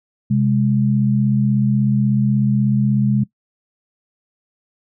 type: tone pair together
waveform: sine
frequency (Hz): 130 / 206.4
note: C3 / G#3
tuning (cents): -11 / -10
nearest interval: minor sixth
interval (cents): 801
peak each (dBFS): -16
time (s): 0.3-3.24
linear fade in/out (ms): 10
effects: noise-tail reverb RT60 0.1 s tail -19 dB re dry